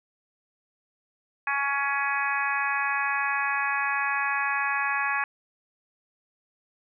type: harmonic tone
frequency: 279.5 Hz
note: C#4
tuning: 14 cents sharp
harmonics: 3 / 4 / 5 / 6 / 7 / 8 / 9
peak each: -32 / -30 / -36 / -28 / -35 / -37 / -32 dBFS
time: 1.47-5.24 s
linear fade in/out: 2 ms
effects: none